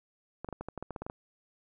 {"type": "clicks", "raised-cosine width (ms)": 1, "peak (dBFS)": -24, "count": 12, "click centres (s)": [0.446, 0.488, 0.527, 0.61, 0.686, 0.777, 0.826, 0.907, 0.962, 1.02, 1.065, 1.099], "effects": []}